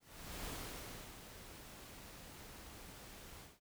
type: noise with ADSR envelope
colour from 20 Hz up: pink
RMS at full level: -45 dBFS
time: 0-3.6 s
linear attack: 460 ms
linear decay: 680 ms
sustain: -9 dB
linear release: 200 ms
effects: none